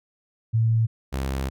sine / sawtooth tone pair in turn, 113 / 66.94 Hz, A2 / C2, +47 / +40 cents, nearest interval major sixth, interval 907 cents, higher first, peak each -17 / -21 dBFS, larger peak first, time 0.53-0.87 / 1.12-1.5 s, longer second, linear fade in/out 20 ms, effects none

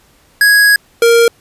square tone pair in turn, 1661.2 / 466.2 Hz, G#6 / A#4, 0 / 0 cents, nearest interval octave + minor seventh, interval 2200 cents, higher first, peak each -6 dBFS, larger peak neither, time 0.41-0.76 / 1.02-1.28 s, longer first, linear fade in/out 2 ms, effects pink hiss -50 dBFS RMS until 1.4 s + resampled to 32000 Hz

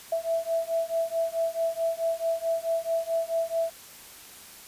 sine beating tone pair, 659.3 / 663.9 Hz, E5 / E5, 0 / +12 cents, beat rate 4.6 Hz, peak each -28 dBFS, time 0.12-3.7 s, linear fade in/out 5 ms, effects white hiss -47 dBFS RMS until 4.67 s + resampled to 32000 Hz

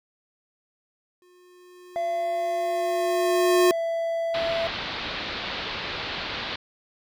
square tone with exponential growth, 359.6 Hz, F#4, 49 cents flat, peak -16 dBFS, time 1.22-3.71 s, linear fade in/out 1 ms, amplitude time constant 540 ms
triangle tone with pitch glide, 679 to 665.4 Hz, F5 to E5, -49 to +16 cents, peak -22 dBFS, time 1.96-4.67 s, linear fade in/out 0 ms, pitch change -35 cents, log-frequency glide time 2.7-3.77 s
white low-pass noise, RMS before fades -32 dBFS, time 4.34-6.56 s, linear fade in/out 5 ms, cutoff 4300 Hz, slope 48 dB/octave
effects none

